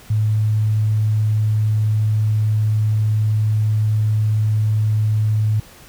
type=tone; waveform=sine; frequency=107.6 Hz; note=A2; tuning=38 cents flat; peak=-14 dBFS; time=0.1-5.6 s; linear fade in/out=5 ms; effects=pink hiss -44 dBFS RMS until 5.88 s